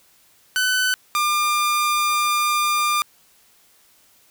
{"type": "tone pair in turn", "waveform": "sawtooth", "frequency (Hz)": [1506, 1199.5], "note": ["F#6", "D6"], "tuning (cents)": [30, 36], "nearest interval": "major third", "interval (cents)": 394, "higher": "first", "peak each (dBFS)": -14, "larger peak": "neither", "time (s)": [[0.56, 0.94], [1.15, 3.02]], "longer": "second", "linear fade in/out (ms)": 0, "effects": ["white hiss -56 dBFS RMS until 4.3 s"]}